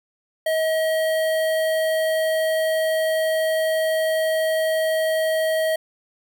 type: tone with notch filter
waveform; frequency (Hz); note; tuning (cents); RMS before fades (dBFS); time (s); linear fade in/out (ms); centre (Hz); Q
square; 637; D#5; +41; -21; 0.46-5.76; 5; 6200; 1.1
effects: none